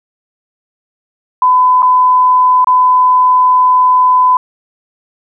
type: tone with dropouts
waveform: sine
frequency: 1007 Hz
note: B5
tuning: 33 cents sharp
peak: -5 dBFS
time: 1.42-4.37 s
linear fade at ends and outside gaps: 2 ms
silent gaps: 1.822-1.828 / 2.645-2.671 s
effects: none